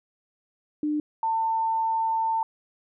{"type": "tone pair in turn", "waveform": "sine", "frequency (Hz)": [300, 897], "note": ["D4", "A5"], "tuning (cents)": [37, 33], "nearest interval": "octave + perfect fifth", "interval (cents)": 1896, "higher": "second", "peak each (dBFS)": [-23, -22], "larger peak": "second", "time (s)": [[0.83, 1], [1.23, 2.43]], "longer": "second", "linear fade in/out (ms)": 2, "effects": []}